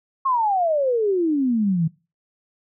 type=exponential sweep; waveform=sine; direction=down; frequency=1098 to 155.56 Hz; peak=-17 dBFS; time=0.25-1.88 s; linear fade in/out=10 ms; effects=noise-tail reverb RT60 0.3 s tail -21 dB re dry